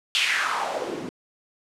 white noise with band-pass filter sweep, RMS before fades -26 dBFS, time 0.15-1.09 s, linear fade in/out 0 ms, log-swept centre 3200 to 240 Hz, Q 3.2, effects low-pass 10000 Hz 12 dB/octave

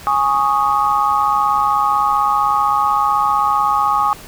sine chord, Ab suspended fourth, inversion none, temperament equal, 830.6 / 1108.7 / 1244.5 Hz, Ab5 / Db6 / Eb6, 0 / 0 / 0 cents, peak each -17 / -17 / -17 dBFS, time 0.07-4.13 s, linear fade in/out 0 ms, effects pink hiss -37 dBFS RMS until 4.27 s

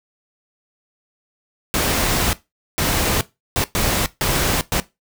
pink noise bursts at uneven times, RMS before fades -19 dBFS, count 6, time 1.74-2.33 / 2.78-3.21 / 3.56-3.64 / 3.75-4.06 / 4.21-4.61 / 4.72-4.8 s, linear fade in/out 0 ms, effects noise-tail reverb RT60 0.2 s tail -17 dB re dry

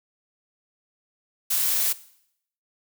blue noise, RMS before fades -23 dBFS, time 1.5-1.93 s, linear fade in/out 10 ms, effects noise-tail reverb RT60 0.7 s tail -18 dB re dry

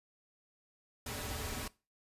pink noise with comb filter, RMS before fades -40 dBFS, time 1.06-1.68 s, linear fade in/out 5 ms, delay 5.8 ms, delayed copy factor -0.85, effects noise-tail reverb RT60 0.3 s tail -21 dB re dry + resampled to 32000 Hz

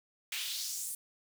pink noise with high-pass filter sweep, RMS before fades -38 dBFS, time 0.32-0.95 s, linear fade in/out 2 ms, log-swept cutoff 2400 to 9800 Hz, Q 2.3, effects none

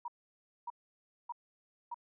sine tone bursts, 954 Hz, A#5, 40 cents sharp, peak -37 dBFS, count 4, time 0.05-1.944 s, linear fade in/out 5 ms, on 31 ms, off 590 ms, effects none

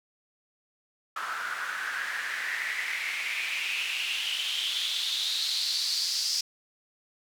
white noise with band-pass filter sweep, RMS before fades -31 dBFS, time 1.16-6.41 s, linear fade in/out 5 ms, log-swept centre 1300 to 5100 Hz, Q 5.6, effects none

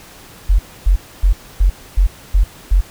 sine tone bursts, 45.27 Hz, F#1, 37 cents flat, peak -7 dBFS, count 7, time 0.49-2.81 s, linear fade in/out 10 ms, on 100 ms, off 270 ms, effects pink hiss -40 dBFS RMS until 2.9 s

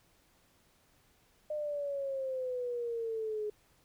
sine exponential sweep, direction down, 609 to 418.4 Hz, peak -33 dBFS, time 1.5-3.5 s, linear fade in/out 5 ms, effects pink hiss -68 dBFS RMS until 3.84 s

